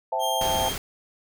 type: chord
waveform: sine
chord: A minor seventh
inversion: first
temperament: equal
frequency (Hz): 523.3 / 659.3 / 784 / 880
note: C5 / E5 / G5 / A5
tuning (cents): 0 / 0 / 0 / 0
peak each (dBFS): -31 / -29 / -29 / -27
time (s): 0.12-0.69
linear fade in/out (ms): 5
type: tone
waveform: sawtooth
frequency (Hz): 3200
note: G7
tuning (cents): +35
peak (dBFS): -25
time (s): 0.19-0.75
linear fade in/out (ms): 50
type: noise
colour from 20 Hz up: pink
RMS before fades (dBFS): -31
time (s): 0.41-0.78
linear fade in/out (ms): 2
effects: none